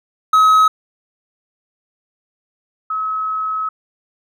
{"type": "tone pair in turn", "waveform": ["triangle", "sine"], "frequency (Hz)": [1277, 1284.3], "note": ["D#6", "E6"], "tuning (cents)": [45, -46], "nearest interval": "unison", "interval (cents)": 9, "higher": "second", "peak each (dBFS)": [-6, -18], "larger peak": "first", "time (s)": [[0.33, 0.68], [2.9, 3.69]], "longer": "second", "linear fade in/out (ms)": 5, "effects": []}